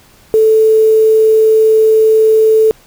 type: tone with quantisation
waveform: sine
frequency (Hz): 439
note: A4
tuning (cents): -4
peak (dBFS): -5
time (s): 0.34-2.71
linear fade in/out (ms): 0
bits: 5
effects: pink hiss -45 dBFS RMS until 2.86 s